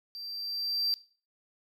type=tone with level ramp; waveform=triangle; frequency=4699 Hz; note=D8; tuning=in tune; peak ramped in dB=-38 to -24 dBFS; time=0.15-0.94 s; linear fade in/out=0 ms; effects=noise-tail reverb RT60 0.4 s tail -19 dB re dry